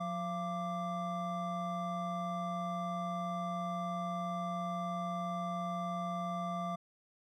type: tone cluster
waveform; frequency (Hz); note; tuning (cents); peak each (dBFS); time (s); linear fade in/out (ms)
triangle; 178 / 685 / 1177; F3 / F5 / D6; +33 / -34 / +3; -37 / -37 / -38; 0-6.76; 10
effects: none